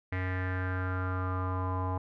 square tone with low-pass filter sweep, 92.5 Hz, F#2, in tune, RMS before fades -32 dBFS, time 0.12-1.98 s, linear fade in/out 5 ms, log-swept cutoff 2000 to 940 Hz, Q 5.7, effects none

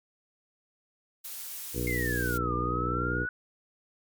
blue noise, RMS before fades -39 dBFS, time 1.24-2.38 s, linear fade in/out 10 ms
harmonic tone, 60.5 Hz, B1, 35 cents flat, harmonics 1 / 2 / 3 / 4 / 5 / 6 / 7 / 8, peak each -34 / -34 / -40 / -40 / -36 / -38 / -39 / -38 dBFS, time 1.73-3.27 s, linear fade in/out 50 ms
sine exponential two-way sweep, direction down then up, 2141 to 1190 to 1484 Hz, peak -30 dBFS, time 1.87-3.29 s, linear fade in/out 2 ms, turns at 2.54 s
effects MP3 96 kbps

